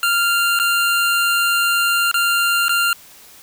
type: tone with dropouts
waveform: 25% pulse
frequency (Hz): 1392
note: F6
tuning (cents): -6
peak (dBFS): -11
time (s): 0.03-2.93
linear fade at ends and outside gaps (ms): 1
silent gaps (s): 0.59-0.598 / 2.114-2.142 / 2.683-2.693
effects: white hiss -44 dBFS RMS until 3.42 s